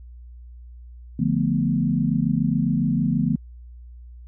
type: chord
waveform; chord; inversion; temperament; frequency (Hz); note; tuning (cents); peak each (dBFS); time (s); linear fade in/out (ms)
sine; B half-diminished seventh; first; equal; 146.83 / 174.61 / 220 / 246.9; D3 / F3 / A3 / B3; 0 / 0 / 0 / 0; -24; 1.19-3.36; 5
effects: added 60 Hz sine -39 dBFS peak until 4.27 s